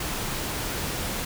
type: noise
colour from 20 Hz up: pink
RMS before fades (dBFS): -30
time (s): 0-1.25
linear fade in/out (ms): 5
effects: none